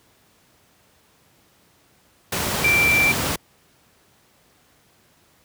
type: tone in noise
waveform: sine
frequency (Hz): 2349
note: D7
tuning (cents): 0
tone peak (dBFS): -15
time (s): 2.64-3.12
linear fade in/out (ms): 5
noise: pink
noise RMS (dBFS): -23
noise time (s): 2.32-3.36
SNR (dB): +5
effects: pink hiss -58 dBFS RMS until 5.44 s + high-pass 80 Hz 12 dB/octave